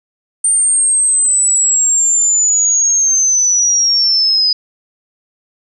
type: linear sweep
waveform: sine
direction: down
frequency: 8880 to 4964 Hz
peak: -9 dBFS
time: 0.44-4.53 s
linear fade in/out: 5 ms
effects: none